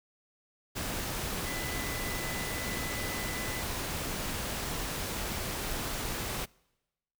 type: tone in noise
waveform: sine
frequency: 2000 Hz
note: B6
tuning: 21 cents sharp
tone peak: -40 dBFS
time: 1.44-3.63 s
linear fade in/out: 20 ms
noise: pink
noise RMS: -35 dBFS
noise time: 0.75-6.46 s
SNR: -8 dB
effects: noise-tail reverb RT60 1.0 s tail -26 dB re dry